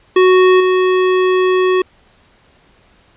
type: tone with level steps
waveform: square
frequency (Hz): 370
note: F#4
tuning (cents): 0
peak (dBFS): -7 / -11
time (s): 0.16-1.82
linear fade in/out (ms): 5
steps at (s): 0.6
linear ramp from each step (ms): 5
effects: pink hiss -51 dBFS RMS until 3.16 s + resampled to 8000 Hz